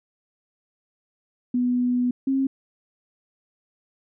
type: tone pair in turn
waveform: sine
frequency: 246.9 / 268.6 Hz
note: B3 / C4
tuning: 0 / +46 cents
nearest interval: minor second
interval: 146 cents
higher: second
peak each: -19 dBFS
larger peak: neither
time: 1.54-2.11 / 2.27-2.47 s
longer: first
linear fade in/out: 5 ms
effects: none